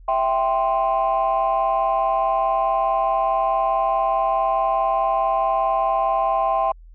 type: chord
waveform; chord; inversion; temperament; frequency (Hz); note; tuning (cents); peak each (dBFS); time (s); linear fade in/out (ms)
sine; C major; first; equal; 659.3 / 784 / 1046.5; E5 / G5 / C6; 0 / 0 / 0; -21 / -20 / -21; 0.08-6.72; 5
effects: tanh soft clip ceiling -11 dBFS + added 41 Hz sine -41 dBFS peak until 6.94 s